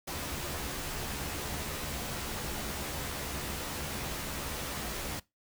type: noise with comb filter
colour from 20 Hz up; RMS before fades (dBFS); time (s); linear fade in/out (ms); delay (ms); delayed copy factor
pink; -37; 0.07-5.2; 10; 14; +0.65
effects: noise-tail reverb RT60 0.2 s tail -21 dB re dry